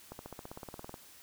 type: accelerating click train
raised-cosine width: 1 ms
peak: -29 dBFS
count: 15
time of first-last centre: 0.12-0.942 s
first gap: 71 ms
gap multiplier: 0.97
effects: white hiss -56 dBFS RMS until 1.22 s